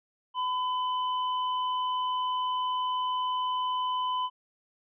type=tone with tanh clipping; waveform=sine; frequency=1007 Hz; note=B5; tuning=33 cents sharp; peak=-29 dBFS; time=0.34-4.3 s; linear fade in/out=50 ms; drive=16 dB; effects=resampled to 8000 Hz